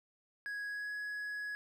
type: tone with pitch glide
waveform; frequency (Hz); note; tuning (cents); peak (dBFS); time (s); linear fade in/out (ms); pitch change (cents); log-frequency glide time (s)
triangle; 1661.2 to 1677.6; G#6 to G#6; 0 to +17; -36; 0.46-1.55; 0; +17; 0.67-0.92
effects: none